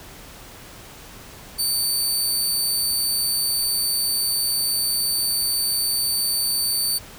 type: tone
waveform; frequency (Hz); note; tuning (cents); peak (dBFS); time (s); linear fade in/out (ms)
20% pulse; 4566; D8; -50; -14; 1.58-6.99; 20
effects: pink hiss -42 dBFS RMS until 7.18 s